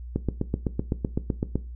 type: click train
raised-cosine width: 3 ms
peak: -11 dBFS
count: 12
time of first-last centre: 0.16-1.556 s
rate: 7.88 Hz
effects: noise-tail reverb RT60 0.3 s tail -17 dB re dry + added 60 Hz sine -35 dBFS peak until 1.75 s